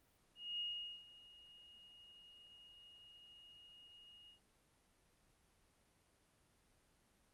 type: tone with ADSR envelope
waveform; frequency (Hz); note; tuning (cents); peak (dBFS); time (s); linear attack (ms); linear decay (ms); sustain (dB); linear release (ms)
sine; 2867; F7; +45; -39; 0.35-4.4; 240; 440; -20; 110
effects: pink hiss -74 dBFS RMS until 7.33 s + Opus 32 kbps